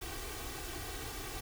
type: noise with comb filter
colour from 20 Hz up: pink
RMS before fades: -42 dBFS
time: 0.01-1.41 s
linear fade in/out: 10 ms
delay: 2.6 ms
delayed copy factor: +0.85
effects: none